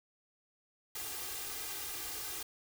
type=noise with comb filter; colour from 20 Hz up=white; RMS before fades=-41 dBFS; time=0.95-2.43 s; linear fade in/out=5 ms; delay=2.5 ms; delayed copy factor=+0.95; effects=none